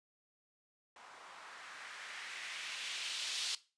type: noise with low-pass filter sweep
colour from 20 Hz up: violet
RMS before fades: -44 dBFS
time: 0.96-3.55 s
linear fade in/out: 2 ms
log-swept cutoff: 910 to 4100 Hz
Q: 1.6
effects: noise-tail reverb RT60 0.3 s tail -17 dB re dry + resampled to 22050 Hz